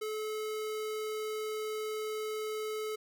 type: tone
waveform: square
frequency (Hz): 431.1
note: A4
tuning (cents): -35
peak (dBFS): -35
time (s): 0.01-2.96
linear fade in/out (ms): 10
effects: none